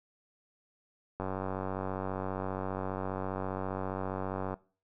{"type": "click train", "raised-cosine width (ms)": 1, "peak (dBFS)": -21, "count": 318, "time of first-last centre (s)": [1.2, 4.54], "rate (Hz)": 94.9, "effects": ["noise-tail reverb RT60 0.4 s tail -22 dB re dry"]}